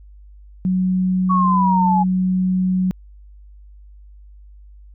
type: tone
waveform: sine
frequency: 185 Hz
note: F#3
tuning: in tune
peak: -15 dBFS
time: 0.65-2.91 s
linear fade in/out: 0 ms
type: exponential sweep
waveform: sine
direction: down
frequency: 1130 to 830.6 Hz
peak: -15 dBFS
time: 1.29-2.04 s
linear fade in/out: 20 ms
effects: added 50 Hz sine -40 dBFS peak until 4.94 s